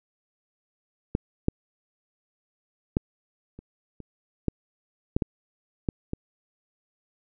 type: clicks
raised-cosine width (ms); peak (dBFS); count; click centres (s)
3; -10 / -8 / -8 / -29 / -27 / -10 / -9 / -11 / -12 / -16; 10; 1.151 / 1.484 / 2.969 / 3.59 / 4.003 / 4.483 / 5.165 / 5.222 / 5.888 / 6.134
effects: none